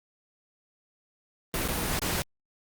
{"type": "noise with dropouts", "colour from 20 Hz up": "pink", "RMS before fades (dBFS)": -29, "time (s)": [1.54, 2.22], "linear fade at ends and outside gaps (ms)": 0, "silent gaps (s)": [[1.678, 1.685], [1.991, 2.019]], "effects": ["Opus 32 kbps"]}